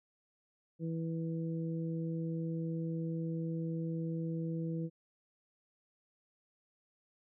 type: harmonic tone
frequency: 163.9 Hz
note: E3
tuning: 10 cents flat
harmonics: 1 / 2 / 3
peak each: -35 / -41 / -45 dBFS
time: 0.79-4.9 s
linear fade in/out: 50 ms
effects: none